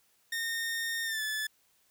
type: tone with pitch glide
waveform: sawtooth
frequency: 1835 to 1735 Hz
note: A#6 to A6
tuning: -28 to -25 cents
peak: -28 dBFS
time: 0.32-1.47 s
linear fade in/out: 5 ms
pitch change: -97 cents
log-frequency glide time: 1.04-1.22 s
effects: white hiss -69 dBFS RMS until 1.9 s